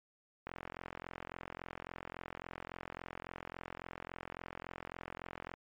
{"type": "click train", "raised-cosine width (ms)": 0.5, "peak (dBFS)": -27, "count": 222, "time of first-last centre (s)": [0.47, 5.539], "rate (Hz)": 43.6, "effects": ["MP3 64 kbps"]}